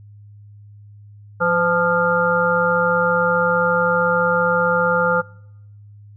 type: harmonic tone with a mistuned harmonic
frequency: 174.61 Hz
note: F3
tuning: in tune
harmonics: 1 / 3 / 5 / 7 / 8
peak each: -25 / -19 / -24 / -23 / -19 dBFS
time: 1.4-5.22 s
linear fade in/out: 20 ms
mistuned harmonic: 3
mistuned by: -39 cents
effects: noise-tail reverb RT60 0.9 s tail -25 dB re dry + added 103 Hz sine -40 dBFS peak until 6.16 s